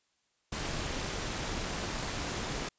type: noise with amplitude modulation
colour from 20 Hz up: pink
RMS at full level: -33 dBFS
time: 0.52-2.69 s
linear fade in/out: 5 ms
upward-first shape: sine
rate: 257 Hz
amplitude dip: 55%
effects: white hiss -75 dBFS RMS until 2.78 s + resampled to 16000 Hz